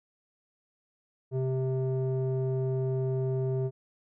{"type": "tone with low-pass filter", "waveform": "square", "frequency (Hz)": 130.81, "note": "C3", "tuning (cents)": 0, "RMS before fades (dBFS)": -29, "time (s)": [1.31, 3.71], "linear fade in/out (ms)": 50, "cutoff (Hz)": 480, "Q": 2.5, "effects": []}